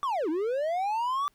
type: linear two-way sweep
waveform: triangle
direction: down then up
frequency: 1174.7 to 296.9 to 1174.7 Hz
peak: -24 dBFS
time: 0.03-1.28 s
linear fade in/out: 0 ms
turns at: 0.29 s
effects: pink hiss -68 dBFS RMS until 1.34 s